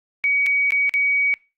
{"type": "tone with dropouts", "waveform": "sine", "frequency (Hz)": 2260, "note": "C#7", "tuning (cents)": 33, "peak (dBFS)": -16, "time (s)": [0.24, 1.34], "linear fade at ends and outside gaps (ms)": 0, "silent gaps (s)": [[0.462, 0.466], [0.706, 0.721], [0.894, 0.939]], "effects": ["noise-tail reverb RT60 0.3 s tail -24 dB re dry", "Opus 48 kbps"]}